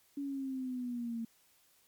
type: exponential sweep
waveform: sine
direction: down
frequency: 284.2 to 226.7 Hz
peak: -35 dBFS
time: 0.17-1.25 s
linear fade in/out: 5 ms
effects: white hiss -68 dBFS RMS until 1.87 s + MP3 96 kbps